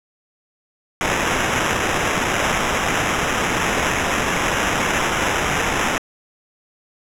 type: noise with sample-and-hold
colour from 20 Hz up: blue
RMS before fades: -20 dBFS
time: 1.01-5.98 s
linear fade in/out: 0 ms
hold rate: 4410 Hz
effects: low-pass 10000 Hz 12 dB/octave